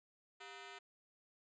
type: ring-modulated tone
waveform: 10% pulse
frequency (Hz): 554.4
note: C#5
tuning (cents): 0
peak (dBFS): -39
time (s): 0.4-0.79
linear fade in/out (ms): 10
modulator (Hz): 158
effects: resampled to 16000 Hz